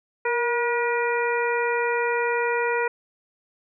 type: harmonic tone with a mistuned harmonic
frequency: 480.4 Hz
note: B4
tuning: 48 cents flat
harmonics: 1 / 2 / 3 / 4 / 5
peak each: -24 / -27 / -29 / -30 / -31 dBFS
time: 0.25-2.88 s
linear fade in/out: 5 ms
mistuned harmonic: 1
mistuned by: -33 cents
effects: none